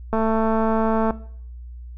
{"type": "click train", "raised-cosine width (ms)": 1, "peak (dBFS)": -9, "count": 218, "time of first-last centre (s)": [0.13, 1.107], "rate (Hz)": 222, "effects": ["noise-tail reverb RT60 0.6 s tail -18 dB re dry", "added 60 Hz sine -34 dBFS peak until 1.97 s"]}